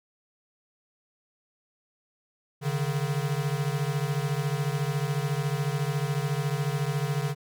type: beating tone pair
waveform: square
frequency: 138.59 / 152.59 Hz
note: C#3 / D#3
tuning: 0 / -33 cents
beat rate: 14 Hz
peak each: -29 / -30 dBFS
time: 2.61-7.35 s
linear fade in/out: 50 ms
effects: none